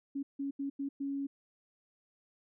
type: tone bursts at uneven times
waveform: sine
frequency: 277.9 Hz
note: C#4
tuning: 4 cents sharp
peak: -33 dBFS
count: 5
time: 0.15-0.23 / 0.39-0.51 / 0.59-0.7 / 0.79-0.89 / 1-1.27 s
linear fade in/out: 10 ms
effects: none